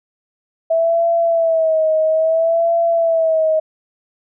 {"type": "tone with vibrato", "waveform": "sine", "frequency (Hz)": 652, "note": "E5", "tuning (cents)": -19, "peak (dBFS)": -12, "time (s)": [0.7, 3.6], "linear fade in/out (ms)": 10, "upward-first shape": "sine", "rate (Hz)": 0.6, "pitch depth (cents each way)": 60, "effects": []}